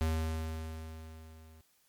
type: tone with level ramp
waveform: square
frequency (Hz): 79.9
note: D#2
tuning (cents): +47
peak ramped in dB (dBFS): -28 to -55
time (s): 0.01-1.61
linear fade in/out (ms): 0
effects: white hiss -70 dBFS RMS until 1.88 s + MP3 96 kbps